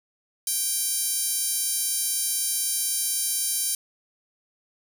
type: tone with high-pass filter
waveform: 10% pulse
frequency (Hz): 784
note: G5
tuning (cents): 0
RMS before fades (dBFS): -26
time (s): 0.47-3.75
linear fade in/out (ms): 2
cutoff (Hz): 8000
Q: 7.2
effects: none

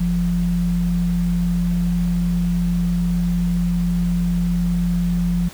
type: tone pair together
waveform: sine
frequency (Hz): 46.25 / 174.61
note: F#1 / F3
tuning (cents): 0 / 0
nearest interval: octave + major seventh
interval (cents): 2300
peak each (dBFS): -23 / -17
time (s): 0-5.49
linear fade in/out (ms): 10
effects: pink hiss -40 dBFS RMS until 5.53 s

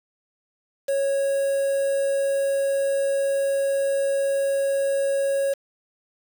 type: tone with quantisation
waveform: triangle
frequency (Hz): 551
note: C#5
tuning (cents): -11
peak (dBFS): -18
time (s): 0.88-5.54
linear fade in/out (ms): 10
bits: 6
effects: none

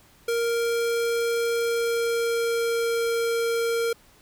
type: tone with pitch glide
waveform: square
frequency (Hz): 466.2 to 463.2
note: A#4 to A#4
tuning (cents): 0 to -11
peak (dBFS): -23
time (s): 0.28-3.93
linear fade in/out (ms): 5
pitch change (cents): -11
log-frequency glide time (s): 1.56-3.11
effects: pink hiss -56 dBFS RMS until 4.21 s

